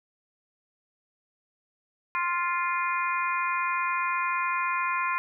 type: harmonic tone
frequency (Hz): 349.2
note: F4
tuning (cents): 0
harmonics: 3 / 4 / 5 / 6 / 7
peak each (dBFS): -27 / -33 / -36 / -35 / -33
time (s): 2.15-5.18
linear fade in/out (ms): 0
effects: none